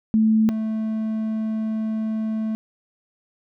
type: tone pair in turn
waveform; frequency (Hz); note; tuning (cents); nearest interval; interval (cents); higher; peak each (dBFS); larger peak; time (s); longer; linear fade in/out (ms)
sine / triangle; 219.3 / 219.3; A3 / A3; -6 / -6; unison; 0; neither; -14 / -20; first; 0.14-0.49 / 0.49-2.55; second; 0
effects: none